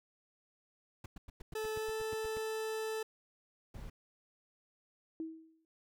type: noise bursts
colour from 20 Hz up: brown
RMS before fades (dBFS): -45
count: 12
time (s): 1.04-2.38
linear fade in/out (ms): 5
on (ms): 20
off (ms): 100
type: tone with pitch glide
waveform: 40% pulse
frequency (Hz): 435.2 to 439.2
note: A4 to A4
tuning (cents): -19 to -3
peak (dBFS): -35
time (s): 1.55-3.03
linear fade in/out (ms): 5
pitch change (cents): +16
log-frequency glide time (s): 1.76-1.93
type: noise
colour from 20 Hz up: brown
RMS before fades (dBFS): -46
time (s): 3.74-3.9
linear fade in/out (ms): 5
type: tone with exponential decay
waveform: sine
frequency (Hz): 322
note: E4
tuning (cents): -41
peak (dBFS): -35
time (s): 5.2-5.65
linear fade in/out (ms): 1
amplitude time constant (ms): 96
effects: none